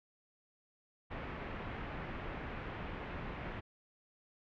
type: low-pass noise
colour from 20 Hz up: pink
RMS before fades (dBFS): -43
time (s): 1.1-3.61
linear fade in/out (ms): 20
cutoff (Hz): 2500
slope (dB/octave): 24
effects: none